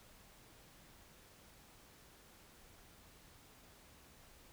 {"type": "silence", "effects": ["pink hiss -62 dBFS RMS until 4.52 s"]}